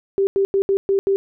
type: tone bursts at uneven times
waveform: sine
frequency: 392 Hz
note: G4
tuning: in tune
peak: -14 dBFS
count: 6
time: 0.18-0.27 / 0.36-0.45 / 0.54-0.62 / 0.69-0.77 / 0.89-0.99 / 1.07-1.16 s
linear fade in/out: 0 ms
effects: none